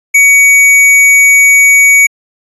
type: tone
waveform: square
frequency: 2250 Hz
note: C#7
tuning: 25 cents sharp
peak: -3 dBFS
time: 0.14-2.07 s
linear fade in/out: 10 ms
effects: resampled to 24000 Hz